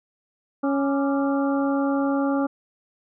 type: harmonic tone with a mistuned harmonic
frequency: 277.2 Hz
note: C#4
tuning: in tune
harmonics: 1 / 2 / 3 / 4 / 5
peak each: -21 / -27 / -31 / -33 / -35 dBFS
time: 0.63-2.47 s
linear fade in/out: 10 ms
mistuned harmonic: 4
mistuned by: +100 cents
effects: none